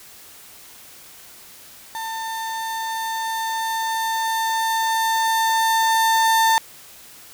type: tone with level ramp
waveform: 35% pulse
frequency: 897 Hz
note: A5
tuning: 33 cents sharp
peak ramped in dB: -25 to -12 dBFS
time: 1.95-6.58 s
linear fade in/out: 0 ms
effects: white hiss -44 dBFS RMS until 7.33 s